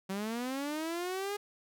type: linear sweep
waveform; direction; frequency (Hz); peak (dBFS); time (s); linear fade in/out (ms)
sawtooth; up; 187.3 to 415.3; -30; 0.09-1.37; 10
effects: none

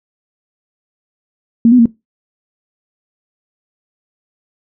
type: tone with pitch steps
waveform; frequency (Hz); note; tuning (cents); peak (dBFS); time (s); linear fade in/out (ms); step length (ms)
sine; 231.2 / 250 / 231.8; A#3 / B3 / A#3; -14 / +21 / -10; -4; 1.65-1.857; 2; 69
effects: noise-tail reverb RT60 0.2 s tail -21 dB re dry

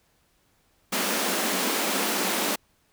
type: high-pass noise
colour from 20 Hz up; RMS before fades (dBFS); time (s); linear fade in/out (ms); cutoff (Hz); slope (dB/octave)
pink; -26; 0.92-2.56; 10; 190; 96
effects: pink hiss -66 dBFS RMS until 2.92 s

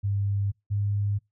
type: tone pair in turn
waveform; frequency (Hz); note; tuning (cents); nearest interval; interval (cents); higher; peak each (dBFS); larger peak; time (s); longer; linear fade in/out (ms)
sine; 100.2 / 101.77; G2 / G#2; +38 / -35; unison; 27; second; -23; neither; 0.03-0.52 / 0.7-1.19; neither; 20
effects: noise-tail reverb RT60 0.2 s tail -25 dB re dry

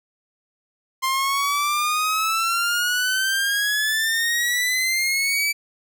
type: exponential sweep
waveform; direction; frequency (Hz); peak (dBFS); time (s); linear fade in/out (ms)
sawtooth; up; 1046.5 to 2318; -16; 1.02-5.53; 20
effects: none

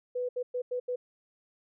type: tone bursts at uneven times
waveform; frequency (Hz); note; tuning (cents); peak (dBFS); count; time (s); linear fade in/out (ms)
sine; 495.8; B4; +7; -29; 5; 0.15-0.29 / 0.36-0.43 / 0.54-0.62 / 0.71-0.8 / 0.88-0.96; 10
effects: none

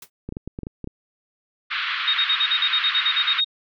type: noise with exponential decay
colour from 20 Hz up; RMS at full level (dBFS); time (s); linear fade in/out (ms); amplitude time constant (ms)
white; -35; 0.02-0.1; 5; 17
type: clicks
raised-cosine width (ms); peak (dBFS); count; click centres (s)
3; -18; 9; 0.29 / 0.324 / 0.369 / 0.476 / 0.589 / 0.633 / 0.669 / 0.843 / 0.874
type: band-pass noise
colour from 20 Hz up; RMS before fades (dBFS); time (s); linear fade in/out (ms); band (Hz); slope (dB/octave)
pink; -26; 1.7-3.41; 20; 1200 to 3900; 48
type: tone bursts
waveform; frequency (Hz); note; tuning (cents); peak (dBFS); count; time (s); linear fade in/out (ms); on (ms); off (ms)
sine; 3729; A#7; 0; -17; 13; 2.07-3.446; 10; 68; 41
effects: none

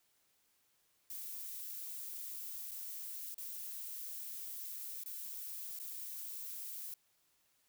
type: noise with dropouts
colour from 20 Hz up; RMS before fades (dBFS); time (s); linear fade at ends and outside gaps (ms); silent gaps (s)
violet; -45; 1.1-6.94; 2; 2.712-2.716 / 3.344-3.38 / 5.037-5.059 / 5.79-5.798
effects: white hiss -75 dBFS RMS until 7.68 s

